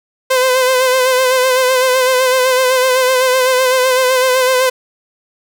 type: tone with vibrato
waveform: sawtooth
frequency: 513 Hz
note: C5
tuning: 34 cents flat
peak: -6 dBFS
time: 0.3-4.7 s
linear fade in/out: 10 ms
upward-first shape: sine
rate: 7.9 Hz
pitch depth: 40 cents each way
effects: none

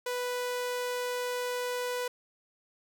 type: tone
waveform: sawtooth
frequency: 493.9 Hz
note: B4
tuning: in tune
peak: -27 dBFS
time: 0.06-2.08 s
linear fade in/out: 5 ms
effects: none

